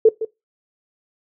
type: tone with echo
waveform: sine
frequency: 443.3 Hz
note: A4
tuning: 13 cents sharp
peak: -6 dBFS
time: 0.05-0.09 s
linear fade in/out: 5 ms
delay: 160 ms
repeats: 1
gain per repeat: -13 dB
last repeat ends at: 0.25 s
effects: noise-tail reverb RT60 0.2 s tail -20 dB re dry